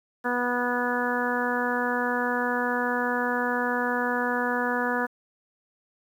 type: harmonic tone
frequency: 244.9 Hz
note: B3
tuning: 14 cents flat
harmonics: 1 / 2 / 3 / 4 / 5 / 6 / 7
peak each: -30 / -30 / -33 / -31 / -35 / -31 / -31 dBFS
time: 0.24-5.07 s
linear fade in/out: 20 ms
effects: 9-bit